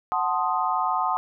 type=chord; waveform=sine; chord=F# diminished seventh; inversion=none; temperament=equal; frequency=740 / 880 / 1046.5 / 1244.5 Hz; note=F#5 / A5 / C6 / Eb6; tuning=0 / 0 / 0 / 0 cents; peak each=-27 dBFS; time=0.12-1.17 s; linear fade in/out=0 ms; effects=none